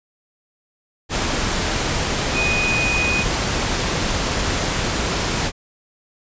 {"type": "tone in noise", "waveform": "sine", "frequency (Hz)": 2489, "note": "D#7", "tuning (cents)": 0, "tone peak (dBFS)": -19, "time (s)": [2.33, 3.25], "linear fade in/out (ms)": 50, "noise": "pink", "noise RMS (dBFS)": -21, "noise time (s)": [1.09, 5.52], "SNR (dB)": -1, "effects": ["resampled to 16000 Hz"]}